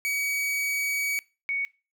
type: tone pair in turn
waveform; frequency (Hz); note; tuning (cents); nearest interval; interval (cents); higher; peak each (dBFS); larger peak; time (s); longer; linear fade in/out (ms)
45% pulse / sine; 2265 / 2230; C#7 / C#7; +37 / +10; unison; 27; first; -25; neither; 0.05-1.19 / 1.49-1.65; first; 0
effects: noise-tail reverb RT60 0.3 s tail -22 dB re dry